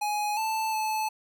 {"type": "tone with pitch steps", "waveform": "square", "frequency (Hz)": [836, 880, 868], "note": ["G#5", "A5", "A5"], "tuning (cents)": [11, 0, -24], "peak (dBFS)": -27, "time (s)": [0.01, 1.09], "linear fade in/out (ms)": 10, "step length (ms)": 360, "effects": []}